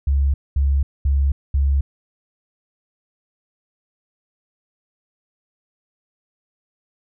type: tone bursts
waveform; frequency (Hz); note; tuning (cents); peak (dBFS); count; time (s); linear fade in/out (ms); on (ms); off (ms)
sine; 69.3; C#2; 0; -14; 4; 0.07-1.81; 5; 270; 220
effects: none